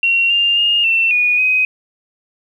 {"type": "tone with pitch steps", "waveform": "sine", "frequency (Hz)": [2741, 2799, 2835, 2689, 2458, 2515], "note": ["F7", "F7", "F7", "E7", "D#7", "D#7"], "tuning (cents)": [-33, 3, 25, 34, -22, 18], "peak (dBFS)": -11, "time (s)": [0.03, 1.65], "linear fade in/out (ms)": 2, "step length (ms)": 270, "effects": ["8-bit"]}